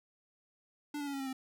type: tone with pitch steps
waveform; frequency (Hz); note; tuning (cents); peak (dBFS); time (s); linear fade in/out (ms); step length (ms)
square; 293.7 / 287.2 / 280.8 / 274.5 / 268.4 / 262.4; D4 / D4 / C#4 / C#4 / C4 / C4; 0 / -39 / +22 / -17 / +44 / +5; -37; 0.94-1.33; 5; 65
effects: none